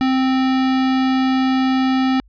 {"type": "tone", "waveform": "square", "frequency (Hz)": 261.6, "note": "C4", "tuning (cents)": 0, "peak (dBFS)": -15, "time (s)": [0.01, 2.2], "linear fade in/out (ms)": 0, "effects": ["added 50 Hz sine -47 dBFS peak until 2.28 s", "resampled to 11025 Hz"]}